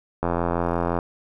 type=click train; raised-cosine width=1 ms; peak=-9 dBFS; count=66; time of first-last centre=0.23-0.988 s; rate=85.7 Hz; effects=none